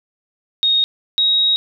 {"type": "tone pair in turn", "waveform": "sine", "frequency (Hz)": [3729, 3792], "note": ["A#7", "A#7"], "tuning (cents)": [0, 29], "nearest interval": "unison", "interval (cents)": 29, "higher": "second", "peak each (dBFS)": -12, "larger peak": "neither", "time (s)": [[0.63, 0.84], [1.18, 1.56]], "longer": "second", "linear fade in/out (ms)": 0, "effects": []}